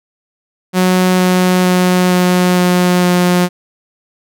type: tone with pitch steps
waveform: sawtooth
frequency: 183.7 / 182.64 / 181.59 / 180.54 / 179.5 / 178.47 Hz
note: F#3 / F#3 / F#3 / F#3 / F3 / F3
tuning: -12 / -22 / -32 / -42 / +48 / +38 cents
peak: -5 dBFS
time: 0.73-3.49 s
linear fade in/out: 50 ms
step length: 460 ms
effects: none